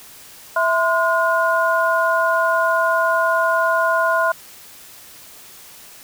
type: tone cluster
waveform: sine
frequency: 658 / 1034 / 1435 Hz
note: E5 / C6 / F6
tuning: -3 / -21 / +47 cents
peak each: -19 dBFS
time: 0.56-4.32 s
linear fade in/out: 5 ms
effects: white hiss -42 dBFS RMS until 6.03 s